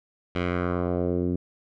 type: tone with low-pass filter sweep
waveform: 10% pulse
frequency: 88.7 Hz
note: F2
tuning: 27 cents sharp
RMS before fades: -26 dBFS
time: 0.35-1.36 s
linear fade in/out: 5 ms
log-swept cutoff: 2900 to 270 Hz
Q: 1.6
effects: none